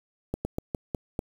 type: slowing click train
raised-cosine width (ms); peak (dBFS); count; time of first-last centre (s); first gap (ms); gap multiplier
2; -15; 6; 0.34-1.191; 110; 1.22
effects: 7-bit